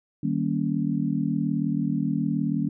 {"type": "chord", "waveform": "sine", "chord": "Eb dominant seventh", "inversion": "none", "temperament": "just", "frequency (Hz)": [155.56, 194.45, 233.3, 280], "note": ["Eb3", "G3", "Bb3", "Db4"], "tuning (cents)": [0, -14, 2, 18], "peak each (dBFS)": -28, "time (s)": [0.23, 2.69], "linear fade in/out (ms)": 5, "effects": []}